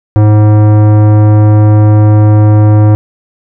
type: tone with tanh clipping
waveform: sine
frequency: 105.9 Hz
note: G#2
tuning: 34 cents sharp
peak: -4 dBFS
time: 0.16-2.95 s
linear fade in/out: 0 ms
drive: 17 dB
effects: none